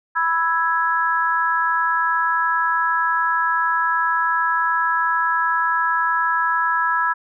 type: chord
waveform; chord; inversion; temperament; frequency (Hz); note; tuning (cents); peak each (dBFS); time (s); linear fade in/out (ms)
sine; E major; second; equal; 987.8 / 1318.5 / 1661.2; B5 / E6 / G#6; 0 / 0 / 0; -21; 0.15-7.14; 20
effects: none